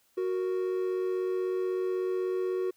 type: tone pair together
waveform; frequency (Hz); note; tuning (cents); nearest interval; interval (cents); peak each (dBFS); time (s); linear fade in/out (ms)
triangle; 370 / 466.2; F#4 / A#4; 0 / 0; major third; 400; -26 / -34; 0.17-2.71; 10
effects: white hiss -68 dBFS RMS until 2.76 s